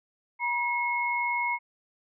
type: tone pair together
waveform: sine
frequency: 960 / 2171 Hz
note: B5 / C#7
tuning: -49 / -37 cents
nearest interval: octave + major second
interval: 1412 cents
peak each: -28 dBFS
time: 0.39-1.59 s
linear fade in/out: 50 ms
effects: none